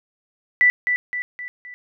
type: tone with echo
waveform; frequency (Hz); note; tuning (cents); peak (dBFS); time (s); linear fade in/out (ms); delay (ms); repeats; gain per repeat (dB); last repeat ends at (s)
sine; 1975.5; B6; 0; -11; 0.61-0.7; 0; 260; 4; -6; 1.74
effects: none